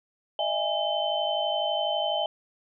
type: tone cluster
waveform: sine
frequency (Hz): 612 / 664 / 823 / 3071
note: D#5 / E5 / G#5 / G7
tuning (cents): -29 / +12 / -16 / -36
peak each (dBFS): -30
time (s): 0.39-2.26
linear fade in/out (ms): 2
effects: none